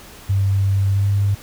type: tone with pitch glide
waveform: sine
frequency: 98 to 100 Hz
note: G2 to G2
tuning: 0 to +35 cents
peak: -14 dBFS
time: 0.29-1.35 s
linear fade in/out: 10 ms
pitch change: +35 cents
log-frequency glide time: 0.88-1.08 s
effects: pink hiss -41 dBFS RMS until 1.42 s